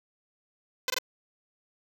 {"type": "tone bursts", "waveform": "5% pulse", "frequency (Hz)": 510, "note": "C5", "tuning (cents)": -44, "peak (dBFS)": -14, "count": 3, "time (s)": [0.88, 0.985], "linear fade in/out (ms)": 2, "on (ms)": 21, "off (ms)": 21, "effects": []}